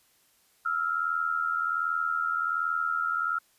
sine tone pair together, 1315.6 / 1396.9 Hz, E6 / F6, -4 / 0 cents, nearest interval minor second, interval 104 cents, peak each -29 / -28 dBFS, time 0.65-3.39 s, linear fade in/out 10 ms, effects white hiss -65 dBFS RMS until 3.58 s + resampled to 32000 Hz

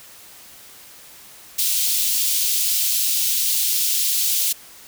white high-pass noise, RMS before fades -20 dBFS, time 1.58-4.53 s, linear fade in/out 10 ms, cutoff 3000 Hz, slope 24 dB/octave, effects white hiss -44 dBFS RMS until 4.87 s

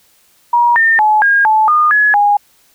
sine tone with pitch steps, 954 / 1811 / 854 / 1624 / 868 / 1220 / 1692 / 821 Hz, A#5 / A6 / G#5 / G#6 / A5 / D#6 / G#6 / G#5, +40 / +49 / +48 / -39 / -24 / -34 / +32 / -20 cents, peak -7 dBFS, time 0.53-2.37 s, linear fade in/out 5 ms, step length 230 ms, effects white hiss -52 dBFS RMS until 2.74 s

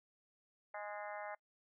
harmonic tone with a mistuned harmonic, 207.3 Hz, G#3, 3 cents flat, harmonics 3 / 4 / 5 / 6 / 7 / 8 / 9 / 10, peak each -47 / -47 / -54 / -54 / -54 / -56 / -55 / -55 dBFS, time 0.74-1.35 s, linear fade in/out 5 ms, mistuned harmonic 9, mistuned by -40 cents, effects noise-tail reverb RT60 0.1 s tail -24 dB re dry

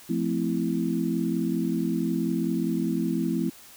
sine chord, F major seventh, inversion none, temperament equal with one note detuned, 174.61 / 220 / 259.1 / 329.6 Hz, F3 / A3 / C4 / E4, 0 / 0 / -17 / 0 cents, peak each -29 dBFS, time 0.09-3.5 s, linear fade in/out 10 ms, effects white hiss -49 dBFS RMS until 3.76 s

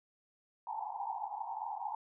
pink band-pass noise, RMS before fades -40 dBFS, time 0.67-1.95 s, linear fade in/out 2 ms, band 780 to 930 Hz, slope 96 dB/octave, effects none

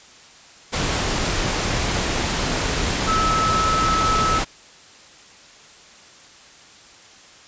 sine tone in noise, 1300 Hz, E6, 24 cents flat, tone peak -18 dBFS, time 3.07-4.4 s, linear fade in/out 20 ms, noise pink, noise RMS -22 dBFS, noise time 0.72-4.45 s, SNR +1 dB, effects white hiss -46 dBFS RMS until 7.47 s + resampled to 16000 Hz

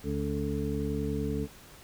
harmonic tone with a mistuned harmonic, 70.8 Hz, C#2, 37 cents sharp, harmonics 1 / 2 / 3 / 4 / 6, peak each -35 / -35 / -35 / -35 / -35 dBFS, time 0.03-1.48 s, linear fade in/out 50 ms, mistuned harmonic 6, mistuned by +57 cents, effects pink hiss -52 dBFS RMS until 1.83 s

